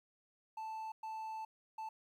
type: tone bursts at uneven times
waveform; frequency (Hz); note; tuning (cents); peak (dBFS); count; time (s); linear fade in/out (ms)
triangle; 880; A5; 0; -39; 3; 0.57-0.92 / 1.03-1.45 / 1.78-1.89; 5
effects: 12-bit